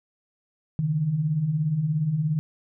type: beating tone pair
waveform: sine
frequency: 138.59 / 155.59 Hz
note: C#3 / D#3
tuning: 0 / 0 cents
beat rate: 17 Hz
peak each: -30 / -22 dBFS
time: 0.79-2.39 s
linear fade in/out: 0 ms
effects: none